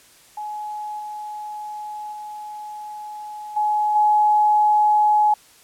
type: tone with level steps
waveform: sine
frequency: 844 Hz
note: G#5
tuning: 28 cents sharp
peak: -27 / -29 / -31 / -17 / -13 dBFS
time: 0.37-5.34 s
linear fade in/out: 5 ms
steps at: 0.99 / 2.12 / 3.56 / 3.95 s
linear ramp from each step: 10 ms
effects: white hiss -51 dBFS RMS until 5.63 s + low-pass 12000 Hz 12 dB/octave